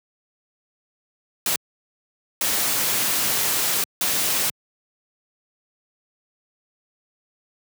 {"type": "noise bursts at uneven times", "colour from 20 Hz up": "white", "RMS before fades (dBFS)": -22, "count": 3, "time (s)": [[1.46, 1.56], [2.41, 3.84], [4.01, 4.5]], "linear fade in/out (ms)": 2, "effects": ["high-pass 100 Hz 12 dB/octave"]}